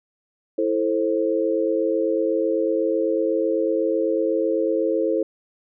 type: chord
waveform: sine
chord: A minor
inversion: second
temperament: just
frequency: 330 / 440 / 528 Hz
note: E4 / A4 / C5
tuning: +2 / 0 / +16 cents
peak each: -23 dBFS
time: 0.58-5.23 s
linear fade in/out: 5 ms
effects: none